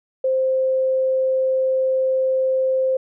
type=tone; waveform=sine; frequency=523.3 Hz; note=C5; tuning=in tune; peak=-16 dBFS; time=0.24-2.97 s; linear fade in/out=5 ms; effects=none